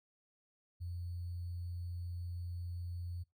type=tone with sample-and-hold; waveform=sine; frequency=87.31 Hz; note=F2; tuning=in tune; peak=-39 dBFS; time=0.8-3.24 s; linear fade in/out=20 ms; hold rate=4410 Hz; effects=noise-tail reverb RT60 0.2 s tail -22 dB re dry

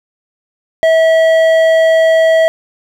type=tone with hard clipping; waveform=triangle; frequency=648 Hz; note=E5; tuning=30 cents flat; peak=-8 dBFS; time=0.83-2.48 s; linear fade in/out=0 ms; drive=12 dB; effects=none

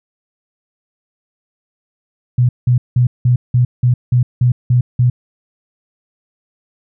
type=tone bursts; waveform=sine; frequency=123.47 Hz; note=B2; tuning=in tune; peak=-8 dBFS; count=10; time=2.38-5.1 s; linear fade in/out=5 ms; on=110 ms; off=180 ms; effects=none

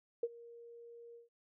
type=tone with ADSR envelope; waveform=sine; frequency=469.2 Hz; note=A#4; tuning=11 cents sharp; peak=-29 dBFS; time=0.23-1.29 s; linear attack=4 ms; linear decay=41 ms; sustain=-22 dB; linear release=140 ms; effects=none

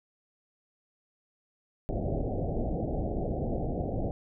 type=low-pass noise; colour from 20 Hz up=pink; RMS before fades=-31 dBFS; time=1.89-4.11 s; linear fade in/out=0 ms; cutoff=760 Hz; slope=96 dB/octave; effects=none

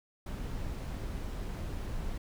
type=noise; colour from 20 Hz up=brown; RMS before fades=-37 dBFS; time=0.26-2.18 s; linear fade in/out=5 ms; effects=none

